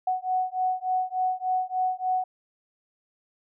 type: beating tone pair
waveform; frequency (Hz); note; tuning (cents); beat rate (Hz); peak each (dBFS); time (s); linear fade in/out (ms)
sine; 740 / 743.4; F#5 / F#5; 0 / +8; 3.4; -27; 0.07-2.24; 5
effects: none